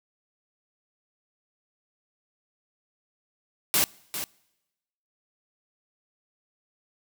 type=noise with echo; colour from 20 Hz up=white; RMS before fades=-22 dBFS; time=3.74-3.84 s; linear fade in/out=0 ms; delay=400 ms; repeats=1; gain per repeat=-10 dB; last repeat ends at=4.24 s; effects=noise-tail reverb RT60 1.0 s tail -25 dB re dry